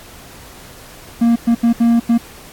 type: tone bursts at uneven times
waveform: triangle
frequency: 233.4 Hz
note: A#3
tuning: 2 cents sharp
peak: -7 dBFS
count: 5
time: 1.21-1.36 / 1.47-1.55 / 1.63-1.73 / 1.8-2 / 2.09-2.18 s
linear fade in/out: 10 ms
effects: pink hiss -39 dBFS RMS until 2.52 s + AAC 64 kbps